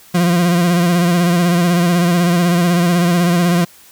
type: tone with vibrato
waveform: 40% pulse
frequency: 174.2 Hz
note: F3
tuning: 4 cents flat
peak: -10 dBFS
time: 0.14-3.65 s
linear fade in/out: 10 ms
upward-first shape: sine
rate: 16 Hz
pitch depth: 49 cents each way
effects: white hiss -44 dBFS RMS until 3.91 s